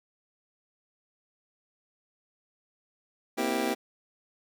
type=chord; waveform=25% pulse; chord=C dominant seventh; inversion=third; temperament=just; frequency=235.5 / 261.6 / 327 / 392.4 Hz; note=Bb3 / C4 / E4 / G4; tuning=+18 / 0 / -14 / +2 cents; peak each=-29 dBFS; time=3.37-3.75 s; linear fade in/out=20 ms; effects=none